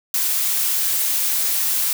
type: noise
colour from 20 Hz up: blue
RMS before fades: -20 dBFS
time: 0.14-1.93 s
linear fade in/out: 2 ms
effects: none